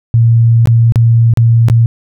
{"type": "tone with dropouts", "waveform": "sine", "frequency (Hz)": 115.7, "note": "A#2", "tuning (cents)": -13, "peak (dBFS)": -4, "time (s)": [0.14, 1.86], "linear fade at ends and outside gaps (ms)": 0, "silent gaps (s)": [[0.657, 0.673], [0.922, 0.958], [1.337, 1.373], [1.685, 1.699]], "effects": []}